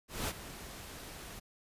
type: noise with ADSR envelope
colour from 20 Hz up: pink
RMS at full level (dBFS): -34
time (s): 0.08-1.4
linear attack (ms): 200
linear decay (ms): 43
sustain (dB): -13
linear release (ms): 15
effects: resampled to 32000 Hz